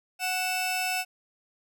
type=tone pair together; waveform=sawtooth; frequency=740 / 2639 Hz; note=F#5 / E7; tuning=0 / +1 cents; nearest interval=octave + minor seventh; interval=2201 cents; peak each=-26 dBFS; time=0.19-1.05 s; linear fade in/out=50 ms; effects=none